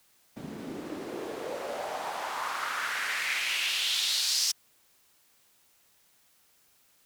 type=noise with band-pass filter sweep; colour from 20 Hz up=white; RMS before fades=-32 dBFS; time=0.36-4.52 s; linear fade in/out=10 ms; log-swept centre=200 to 5500 Hz; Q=2.8; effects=white hiss -65 dBFS RMS until 7.05 s